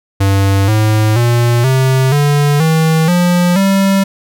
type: tone with pitch steps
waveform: square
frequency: 98 / 108.11 / 119.27 / 131.57 / 145.15 / 160.12 / 176.65 / 194.87 Hz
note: G2 / A2 / A#2 / C3 / D3 / D#3 / F3 / G3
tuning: 0 / -30 / +40 / +10 / -20 / +50 / +20 / -10 cents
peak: -9 dBFS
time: 0.2-4.04 s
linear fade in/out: 10 ms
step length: 480 ms
effects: none